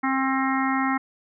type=harmonic tone; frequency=266.3 Hz; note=C4; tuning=31 cents sharp; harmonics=1 / 3 / 4 / 5 / 6 / 7 / 8; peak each=-24 / -28 / -29 / -29 / -40 / -30 / -33 dBFS; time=0.03-0.98 s; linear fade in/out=10 ms; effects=none